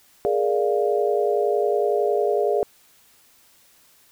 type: chord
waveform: sine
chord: Bb dominant seventh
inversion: third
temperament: equal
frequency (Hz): 415.3 / 466.2 / 587.3 / 698.5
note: Ab4 / Bb4 / D5 / F5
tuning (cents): 0 / 0 / 0 / 0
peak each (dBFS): -21 / -25 / -25 / -26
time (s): 0.25-2.63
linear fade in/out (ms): 0
effects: white hiss -56 dBFS RMS until 4.11 s